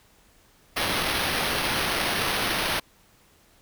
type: noise with sample-and-hold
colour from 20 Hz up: violet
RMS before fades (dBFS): -26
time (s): 0.76-2.8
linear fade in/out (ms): 10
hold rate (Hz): 7350
effects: pink hiss -59 dBFS RMS until 3.61 s